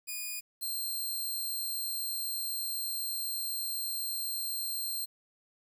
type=tone pair in turn; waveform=5% pulse; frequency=2460 / 4168 Hz; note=D#7 / C8; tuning=-20 / -7 cents; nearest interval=major sixth; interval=913 cents; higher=second; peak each=-26 dBFS; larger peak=neither; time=0.07-0.41 / 0.61-5.06 s; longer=second; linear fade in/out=20 ms; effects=10-bit